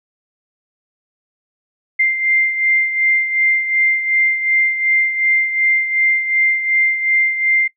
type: beating tone pair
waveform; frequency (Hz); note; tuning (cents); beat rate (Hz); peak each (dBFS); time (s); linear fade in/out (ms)
sine; 2094 / 2096.7; C7 / C7; +1 / +3; 2.7; -14 / -21; 1.99-7.68; 10
effects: noise-tail reverb RT60 0.1 s tail -19 dB re dry